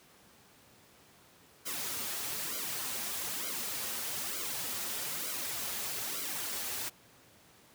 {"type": "noise with flanger", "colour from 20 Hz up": "white", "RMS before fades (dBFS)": -37, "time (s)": [1.65, 6.9], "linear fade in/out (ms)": 20, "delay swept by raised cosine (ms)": [1.1, 6.9], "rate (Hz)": 1.1, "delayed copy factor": -0.9, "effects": ["pink hiss -60 dBFS RMS until 7.74 s", "high-pass 100 Hz 12 dB/octave"]}